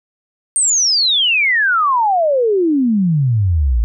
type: exponential sweep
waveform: sine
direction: down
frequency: 8870 to 52.7 Hz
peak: -11 dBFS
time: 0.56-3.84 s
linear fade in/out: 0 ms
effects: none